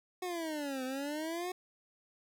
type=exponential two-way sweep; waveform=25% pulse; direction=down then up; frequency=370 to 254.7 to 370 Hz; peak=-32 dBFS; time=0.22-1.52 s; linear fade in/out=5 ms; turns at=0.84 s; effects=none